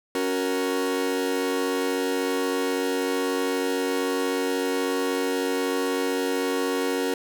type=chord; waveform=40% pulse; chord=F# major; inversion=second; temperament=equal; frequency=277.2 / 370 / 466.2 Hz; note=C#4 / F#4 / A#4; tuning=0 / 0 / 0 cents; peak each=-27 / -28 / -26 dBFS; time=0.15-7.14 s; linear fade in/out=2 ms; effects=none